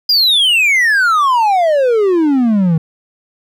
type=exponential sweep; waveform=triangle; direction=down; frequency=4972 to 155.56 Hz; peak=-7 dBFS; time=0.09-2.78 s; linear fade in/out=5 ms; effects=none